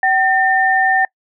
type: tone pair together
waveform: sine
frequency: 764 / 1807.7 Hz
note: G5 / A6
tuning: -45 / +46 cents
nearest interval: octave + minor third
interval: 1491 cents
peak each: -14 dBFS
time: 0.03-1.05 s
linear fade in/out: 2 ms
effects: noise-tail reverb RT60 0.1 s tail -26 dB re dry